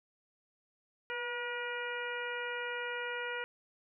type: harmonic tone with a mistuned harmonic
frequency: 480 Hz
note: B4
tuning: 49 cents flat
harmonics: 1 / 2 / 3 / 4 / 5 / 6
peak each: -41 / -44 / -40 / -43 / -44 / -47 dBFS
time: 1.1-3.44 s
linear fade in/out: 0 ms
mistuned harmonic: 1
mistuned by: +31 cents
effects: none